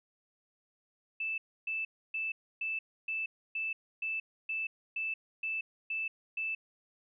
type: tone bursts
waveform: sine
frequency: 2637 Hz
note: E7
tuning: in tune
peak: -32 dBFS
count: 12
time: 1.2-6.55 s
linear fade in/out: 5 ms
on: 180 ms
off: 290 ms
effects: none